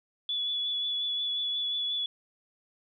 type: tone with vibrato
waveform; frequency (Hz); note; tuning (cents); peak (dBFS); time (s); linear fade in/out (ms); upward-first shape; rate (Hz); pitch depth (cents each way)
sine; 3424; A7; -48; -28; 0.29-2.06; 2; triangle; 5.6; 20
effects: none